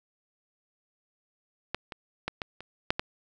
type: clicks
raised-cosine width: 0.3 ms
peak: -13 / -22 / -14 / -16 / -26 / -7 / -12 dBFS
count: 7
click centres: 1.746 / 1.922 / 2.28 / 2.418 / 2.606 / 2.905 / 2.995 s
effects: none